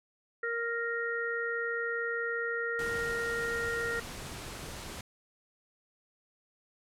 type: harmonic tone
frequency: 466.2 Hz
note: A#4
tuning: in tune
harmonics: 1 / 3 / 4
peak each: -35 / -35 / -35 dBFS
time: 0.43-4 s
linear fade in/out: 5 ms
type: noise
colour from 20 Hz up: pink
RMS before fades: -42 dBFS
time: 2.79-5.01 s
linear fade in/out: 2 ms
effects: low-pass 11000 Hz 12 dB/octave